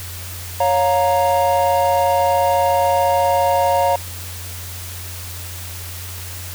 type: chord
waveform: triangle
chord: Bb minor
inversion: first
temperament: equal with one note detuned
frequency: 554.4 / 706.2 / 932.3 Hz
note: Db5 / F5 / Bb5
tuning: 0 / +19 / 0 cents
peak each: -16 dBFS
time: 0.6-3.96 s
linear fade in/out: 5 ms
effects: added 89 Hz sine -31 dBFS peak until 6.54 s + white hiss -33 dBFS RMS until 6.54 s